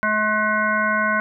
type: harmonic tone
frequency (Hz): 213.6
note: G#3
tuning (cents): +49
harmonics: 1 / 3 / 5 / 7 / 9 / 10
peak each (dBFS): -27 / -26 / -23 / -20 / -31 / -31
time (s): 0.03-1.2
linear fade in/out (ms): 0
effects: none